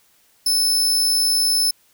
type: tone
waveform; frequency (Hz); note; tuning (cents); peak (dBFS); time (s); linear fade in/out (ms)
sawtooth; 5260; E8; -5; -13; 0.46-1.71; 5
effects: white hiss -58 dBFS RMS until 1.93 s